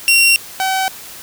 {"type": "tone pair in turn", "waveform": "sawtooth", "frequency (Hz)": [2744, 762.7], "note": ["F7", "G5"], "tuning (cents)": [-31, -48], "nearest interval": "octave + minor seventh", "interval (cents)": 2217, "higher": "first", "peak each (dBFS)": [-5, -11], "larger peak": "first", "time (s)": [[0.08, 0.36], [0.6, 0.88]], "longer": "neither", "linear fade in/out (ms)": 0, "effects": ["white hiss -34 dBFS RMS until 1.22 s"]}